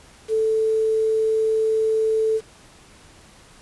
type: tone with quantisation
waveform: sine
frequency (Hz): 440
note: A4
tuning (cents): 0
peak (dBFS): -17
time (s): 0.28-2.41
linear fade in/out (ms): 50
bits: 7
effects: pink hiss -49 dBFS RMS until 3.61 s + resampled to 24000 Hz